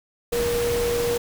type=tone in noise; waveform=sine; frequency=475.2 Hz; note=A#4; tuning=33 cents sharp; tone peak=-21 dBFS; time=0.32-1.18 s; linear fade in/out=10 ms; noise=pink; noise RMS=-29 dBFS; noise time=0.32-1.18 s; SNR=+5 dB; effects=none